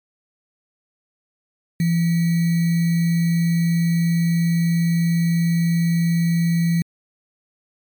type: tone with sample-and-hold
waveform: sine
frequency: 168.5 Hz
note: E3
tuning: 38 cents sharp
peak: -15 dBFS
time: 1.8-6.82 s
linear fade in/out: 2 ms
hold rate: 2100 Hz
effects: MP3 96 kbps